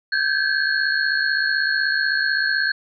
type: tone cluster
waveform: sine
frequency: 1558 / 1614 / 1705 / 4317 Hz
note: G6 / G#6 / G#6 / C#8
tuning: -11 / -50 / +45 / -47 cents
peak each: -21 / -25 / -24 / -26 dBFS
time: 0.12-2.72 s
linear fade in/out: 5 ms
effects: none